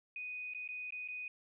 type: tone with dropouts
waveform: sine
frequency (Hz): 2489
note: D#7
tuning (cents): 0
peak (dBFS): -40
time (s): 0.16-1.28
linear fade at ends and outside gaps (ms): 2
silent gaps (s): 0.537-0.547 / 0.677-0.688 / 0.906-0.923 / 1.077-1.085
effects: none